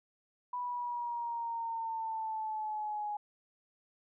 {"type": "exponential sweep", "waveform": "sine", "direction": "down", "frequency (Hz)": [987.8, 830.6], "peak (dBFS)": -34, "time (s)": [0.53, 3.17], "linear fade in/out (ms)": 5, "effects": []}